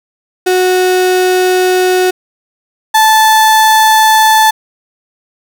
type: tone pair in turn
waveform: 35% pulse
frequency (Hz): 367.7 / 874.5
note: F#4 / A5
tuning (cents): -11 / -11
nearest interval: octave + minor third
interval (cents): 1500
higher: second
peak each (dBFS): -6 / -3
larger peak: second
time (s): 0.46-2.11 / 2.94-4.51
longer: first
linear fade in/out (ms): 10
effects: none